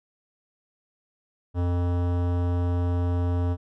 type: tone with hard clipping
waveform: sine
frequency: 88 Hz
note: F2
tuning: 14 cents sharp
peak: -24 dBFS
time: 1.54-3.57 s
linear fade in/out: 50 ms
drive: 18 dB
effects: none